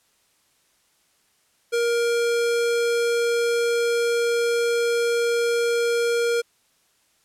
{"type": "tone", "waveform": "square", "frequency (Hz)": 470.5, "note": "A#4", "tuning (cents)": 16, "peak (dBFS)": -20, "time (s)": [1.72, 6.42], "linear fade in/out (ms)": 20, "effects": ["white hiss -64 dBFS RMS until 7.24 s", "low-pass 11000 Hz 12 dB/octave"]}